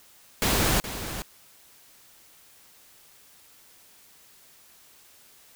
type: noise with echo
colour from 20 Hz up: pink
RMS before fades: -23 dBFS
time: 0.42-0.8 s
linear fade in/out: 0 ms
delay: 420 ms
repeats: 1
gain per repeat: -11 dB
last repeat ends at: 1.22 s
effects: white hiss -55 dBFS RMS until 5.55 s